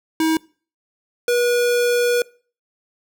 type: tone pair in turn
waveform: square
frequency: 319.7 / 483.5 Hz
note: D#4 / B4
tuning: +47 / -37 cents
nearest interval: perfect fifth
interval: 716 cents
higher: second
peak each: -16 dBFS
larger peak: neither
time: 0.2-0.37 / 1.28-2.22 s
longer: second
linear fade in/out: 2 ms
effects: noise-tail reverb RT60 0.4 s tail -23 dB re dry